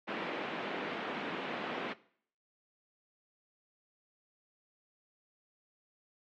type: band-pass noise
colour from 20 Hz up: pink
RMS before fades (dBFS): -39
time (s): 0.07-1.94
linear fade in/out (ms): 20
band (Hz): 220 to 2900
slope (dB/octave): 24
effects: noise-tail reverb RT60 0.6 s tail -20 dB re dry + AAC 48 kbps